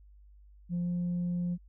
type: tone with pitch glide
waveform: sine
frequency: 174.61 to 175.82 Hz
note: F3 to F3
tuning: 0 to +12 cents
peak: -27 dBFS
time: 0.69-1.58 s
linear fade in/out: 50 ms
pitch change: +12 cents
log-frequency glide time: 0.82-0.88 s
effects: tanh soft clip ceiling -27 dBFS + added 50 Hz sine -53 dBFS peak until 1.68 s